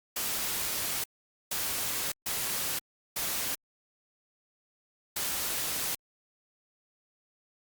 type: noise bursts at uneven times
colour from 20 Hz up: white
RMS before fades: -32 dBFS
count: 5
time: 0.16-1.04 / 1.51-2.12 / 2.26-2.79 / 3.16-3.55 / 5.16-5.95 s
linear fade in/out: 5 ms
effects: Opus 48 kbps